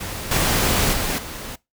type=noise with level steps; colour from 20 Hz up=pink; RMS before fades=-30 / -19 / -23 / -33 dBFS; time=0-1.56 s; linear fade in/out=10 ms; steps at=0.31 / 0.93 / 1.18 s; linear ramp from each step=5 ms; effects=noise-tail reverb RT60 0.2 s tail -21 dB re dry